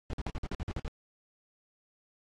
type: noise bursts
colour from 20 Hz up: brown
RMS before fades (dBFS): -34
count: 10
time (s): 0.1-0.879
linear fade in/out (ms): 0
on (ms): 32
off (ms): 51
effects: low-pass 6000 Hz 12 dB/octave + AAC 32 kbps